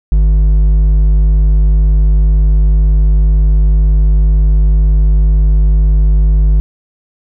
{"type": "tone with hard clipping", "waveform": "sine", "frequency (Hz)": 51, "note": "G#1", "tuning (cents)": -31, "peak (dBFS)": -7, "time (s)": [0.12, 6.6], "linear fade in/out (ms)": 0, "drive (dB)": 5, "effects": []}